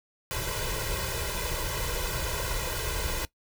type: noise with comb filter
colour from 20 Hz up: pink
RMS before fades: -31 dBFS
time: 0.31-3.25 s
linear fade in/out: 0 ms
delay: 2 ms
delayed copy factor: +0.95
effects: noise-tail reverb RT60 0.1 s tail -19 dB re dry